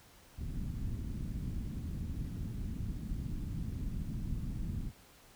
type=low-pass noise; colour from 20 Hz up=pink; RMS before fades=-38 dBFS; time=0.37-4.92 s; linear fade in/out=50 ms; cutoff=240 Hz; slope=24 dB/octave; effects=pink hiss -60 dBFS RMS until 5.35 s